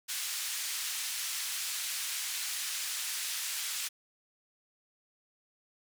white band-pass noise, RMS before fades -36 dBFS, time 0.08-3.89 s, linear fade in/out 20 ms, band 1800 to 10000 Hz, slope 12 dB/octave, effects none

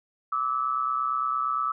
sine tone pair together, 1168 / 1296.7 Hz, D6 / E6, -10 / -29 cents, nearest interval major second, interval 181 cents, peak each -28 / -26 dBFS, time 0.32-1.72 s, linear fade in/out 5 ms, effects none

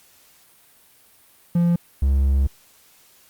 triangle tone pair in turn, 172.2 / 68.34 Hz, F3 / C#2, -24 / -24 cents, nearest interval octave + major third, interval 1600 cents, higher first, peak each -13 dBFS, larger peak neither, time 1.55-1.76 / 2.02-2.47 s, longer second, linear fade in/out 5 ms, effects white hiss -54 dBFS RMS until 3.29 s + Opus 48 kbps

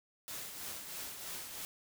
white noise with tremolo, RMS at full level -42 dBFS, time 0.28-1.65 s, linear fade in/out 0 ms, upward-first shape triangle, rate 3.1 Hz, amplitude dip 50%, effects none

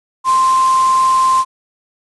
sine tone in noise, 1046.5 Hz, C6, in tune, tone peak -9 dBFS, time 0.24-1.45 s, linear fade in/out 50 ms, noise white, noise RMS -26 dBFS, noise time 0.24-1.45 s, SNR +14 dB, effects resampled to 22050 Hz

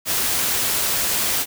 white noise, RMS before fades -21 dBFS, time 0.05-1.46 s, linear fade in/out 50 ms, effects none

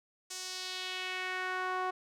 sawtooth tone with band-pass filter sweep, 370 Hz, F#4, in tune, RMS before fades -37 dBFS, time 0.3-1.91 s, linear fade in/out 10 ms, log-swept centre 6700 to 960 Hz, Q 1.8, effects none

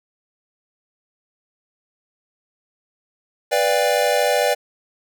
square chord, G dominant seventh, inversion first, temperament equal with one note detuned, 493.9 / 587.3 / 698.5 / 796.3 Hz, B4 / D5 / F5 / G5, 0 / 0 / 0 / +27 cents, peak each -22 / -20 / -25 / -24 dBFS, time 3.51-4.55 s, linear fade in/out 20 ms, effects none

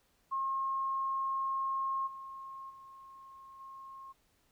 sine tone with level steps, 1075 Hz, C6, 47 cents sharp, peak -31 / -43 / -50 / -46 dBFS, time 0.31-4.13 s, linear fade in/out 20 ms, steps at 2.06 / 2.69 / 3.59 s, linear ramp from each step 20 ms, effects pink hiss -72 dBFS RMS until 4.51 s

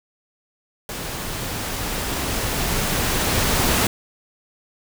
pink noise with level ramp, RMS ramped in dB -30 to -18 dBFS, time 0.89-3.87 s, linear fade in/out 2 ms, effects none

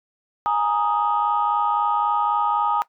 sine chord, Ab suspended second, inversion none, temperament just, 830.6 / 934.4 / 1245.9 Hz, Ab5 / Bb5 / Eb6, 0 / +4 / +2 cents, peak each -22 dBFS, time 0.46-2.82 s, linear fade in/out 0 ms, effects noise-tail reverb RT60 0.1 s tail -18 dB re dry + tanh soft clip ceiling -10 dBFS

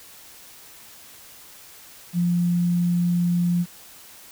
sine tone with quantisation, 174.61 Hz, F3, in tune, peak -18 dBFS, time 2.13-3.66 s, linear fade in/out 50 ms, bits 8, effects white hiss -46 dBFS RMS until 4.31 s

